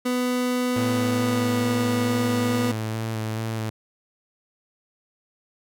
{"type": "tone with pitch glide", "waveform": "30% pulse", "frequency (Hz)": [248.9, 244.6], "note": ["B3", "B3"], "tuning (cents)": [14, -16], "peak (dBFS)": -19, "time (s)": [0.05, 2.72], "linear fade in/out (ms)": 10, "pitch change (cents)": -30, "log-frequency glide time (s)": [0.94, 1.65]}
{"type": "tone with vibrato", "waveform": "sawtooth", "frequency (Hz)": 111, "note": "A2", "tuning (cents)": 16, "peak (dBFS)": -22, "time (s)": [0.76, 3.7], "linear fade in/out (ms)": 5, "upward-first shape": "square", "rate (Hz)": 2.3, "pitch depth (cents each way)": 17}
{"effects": []}